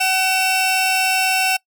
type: tone pair together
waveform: sawtooth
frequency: 754.6 / 2689 Hz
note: F#5 / E7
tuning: +34 / +34 cents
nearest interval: octave + minor seventh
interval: 2200 cents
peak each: -15 dBFS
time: 0-1.57 s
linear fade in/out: 10 ms
effects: noise-tail reverb RT60 0.1 s tail -23 dB re dry